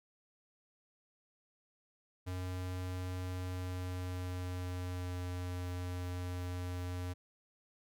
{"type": "tone with pitch glide", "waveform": "square", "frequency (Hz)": [91.4, 89.73], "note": ["F#2", "F2"], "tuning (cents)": [-21, 47], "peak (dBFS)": -38, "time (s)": [2.26, 7.14], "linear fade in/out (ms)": 20, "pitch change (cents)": -32, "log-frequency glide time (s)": [3.33, 5.54], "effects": []}